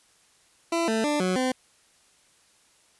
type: tone with pitch steps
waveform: 20% pulse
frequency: 335.3 / 222.1 / 295.8 / 184.2 / 256.8 Hz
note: E4 / A3 / D4 / F#3 / C4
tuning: +30 / +16 / +13 / -7 / -32 cents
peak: -18 dBFS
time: 0.72-1.52 s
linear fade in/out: 5 ms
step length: 160 ms
effects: white hiss -61 dBFS RMS until 2.99 s + resampled to 24000 Hz